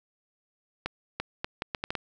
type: accelerating click train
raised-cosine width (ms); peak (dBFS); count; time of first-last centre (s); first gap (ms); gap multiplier
0.3; -14; 8; 0.86-1.952; 340; 0.72
effects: none